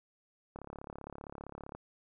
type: click train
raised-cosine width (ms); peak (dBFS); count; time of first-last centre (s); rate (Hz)
1; -30; 43; 0.56-1.75; 35.3
effects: none